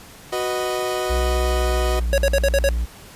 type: chord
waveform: 30% pulse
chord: B major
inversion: second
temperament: equal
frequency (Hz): 370 / 493.9 / 622.3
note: F#4 / B4 / D#5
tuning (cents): 0 / 0 / 0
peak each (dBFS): -22 / -26 / -23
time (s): 0.32-2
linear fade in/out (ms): 10
type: tone with pitch glide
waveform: triangle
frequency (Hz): 61.74 to 58.38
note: B1 to A#1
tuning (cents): 0 to +3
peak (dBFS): -17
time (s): 1.09-2.86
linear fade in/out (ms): 20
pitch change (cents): -97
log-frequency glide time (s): 1.43-2.1
type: tone bursts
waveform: square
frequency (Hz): 554.4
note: C#5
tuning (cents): 0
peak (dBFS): -16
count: 6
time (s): 2.13-2.689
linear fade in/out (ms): 0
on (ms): 49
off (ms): 53
effects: pink hiss -43 dBFS RMS until 3.15 s + resampled to 32000 Hz